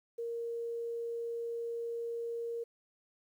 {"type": "tone", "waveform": "sine", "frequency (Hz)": 466.2, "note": "A#4", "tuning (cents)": 0, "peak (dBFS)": -35, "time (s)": [0.18, 2.64], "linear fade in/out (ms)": 10, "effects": ["11-bit"]}